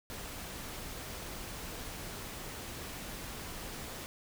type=noise; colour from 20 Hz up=pink; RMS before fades=-43 dBFS; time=0.1-4.06 s; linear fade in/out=0 ms; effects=none